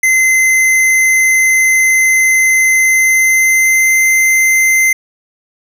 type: tone with pitch glide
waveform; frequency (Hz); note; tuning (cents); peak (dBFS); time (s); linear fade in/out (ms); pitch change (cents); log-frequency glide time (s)
square; 2061 to 2074; C7 to C7; -27 to -16; -8; 0.03-4.93; 5; +11; 2.75-3.96
effects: none